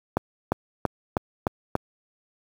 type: accelerating click train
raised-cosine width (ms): 1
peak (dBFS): -7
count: 6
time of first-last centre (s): 0.17-1.754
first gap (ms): 350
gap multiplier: 0.95
effects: high-pass 60 Hz 12 dB/octave + 7-bit